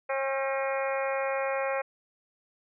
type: harmonic tone with a mistuned harmonic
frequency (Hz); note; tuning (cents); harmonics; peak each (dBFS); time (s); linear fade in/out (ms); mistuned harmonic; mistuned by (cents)
270.6; C#4; -42; 2 / 3 / 4 / 5 / 6 / 7 / 8 / 9; -29 / -35 / -37 / -39 / -40 / -39 / -40 / -40; 0.09-1.82; 10; 6; -37
effects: none